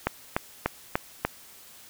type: click train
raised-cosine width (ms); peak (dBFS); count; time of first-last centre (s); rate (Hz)
0.5; -8; 5; 0.07-1.25; 3.39
effects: white hiss -50 dBFS RMS until 1.89 s